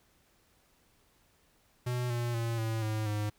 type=tone with pitch steps; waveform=square; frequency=123.47 / 119.54 / 115.74 / 112.05 / 108.48 / 105.03 Hz; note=B2 / A#2 / A#2 / A2 / A2 / G#2; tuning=0 / +44 / -12 / +32 / -24 / +20 cents; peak=-31 dBFS; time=1.86-3.3 s; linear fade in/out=10 ms; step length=240 ms; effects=pink hiss -68 dBFS RMS until 3.38 s